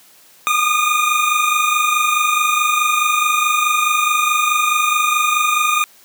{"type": "tone pair together", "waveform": "25% pulse", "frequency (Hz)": [1209, 1233.7], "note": ["D6", "D#6"], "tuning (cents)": [50, -15], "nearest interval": "unison", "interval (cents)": 35, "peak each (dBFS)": -13, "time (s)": [0.47, 5.84], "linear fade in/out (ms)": 0, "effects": ["white hiss -48 dBFS RMS until 6.04 s", "high-pass 150 Hz 12 dB/octave"]}